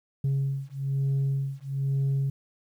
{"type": "beating tone pair", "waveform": "sine", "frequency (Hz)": [136.5, 137.6], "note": ["C#3", "C#3"], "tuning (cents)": [-26, -12], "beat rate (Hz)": 1.1, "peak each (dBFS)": -26, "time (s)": [0.24, 2.3], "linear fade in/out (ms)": 5, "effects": ["tanh soft clip ceiling -21 dBFS", "10-bit"]}